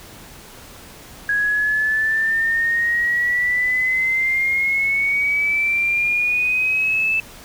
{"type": "exponential sweep", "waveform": "sine", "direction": "up", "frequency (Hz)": [1655, 2637], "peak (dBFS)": -16, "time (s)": [1.29, 7.2], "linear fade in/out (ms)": 2, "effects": ["pink hiss -41 dBFS RMS until 7.44 s"]}